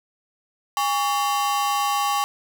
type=ring-modulated tone; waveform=45% pulse; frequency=971 Hz; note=B5; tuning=30 cents flat; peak=-17 dBFS; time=0.77-2.24 s; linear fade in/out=0 ms; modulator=154 Hz; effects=none